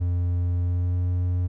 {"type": "tone with pitch glide", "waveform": "triangle", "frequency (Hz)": [88.1, 89.33], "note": ["F2", "F2"], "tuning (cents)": [16, 40], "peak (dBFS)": -19, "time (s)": [0, 1.48], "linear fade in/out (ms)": 20, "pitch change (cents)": 24, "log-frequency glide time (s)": [0.64, 0.99], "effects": []}